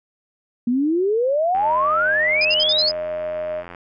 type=exponential sweep; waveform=sine; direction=up; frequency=233.1 to 4540 Hz; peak=-16 dBFS; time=0.67-2.89 s; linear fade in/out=5 ms
type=click train; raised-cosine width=0.5 ms; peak=-21 dBFS; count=192; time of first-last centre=1.55-3.748 s; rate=86.9 Hz
type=tone; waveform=sine; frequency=616 Hz; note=D#5; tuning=17 cents flat; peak=-23 dBFS; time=1.61-3.64 s; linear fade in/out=50 ms
type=tone bursts; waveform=sine; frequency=5000 Hz; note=D#8; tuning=8 cents sharp; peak=-19 dBFS; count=6; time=2.41-2.915 s; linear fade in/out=5 ms; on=40 ms; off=53 ms
effects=none